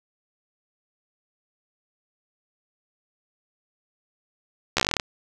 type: slowing click train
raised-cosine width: 0.2 ms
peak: -3 dBFS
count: 12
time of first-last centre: 4.77-4.998 s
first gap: 13 ms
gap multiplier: 1.09
effects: none